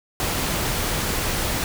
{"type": "noise", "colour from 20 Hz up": "pink", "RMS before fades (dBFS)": -24, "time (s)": [0.2, 1.64], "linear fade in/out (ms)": 0, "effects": []}